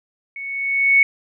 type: tone with level ramp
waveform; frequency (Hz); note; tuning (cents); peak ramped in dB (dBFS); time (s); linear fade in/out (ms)
sine; 2216; C#7; -1; -29 to -8; 0.36-1.03; 2
effects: none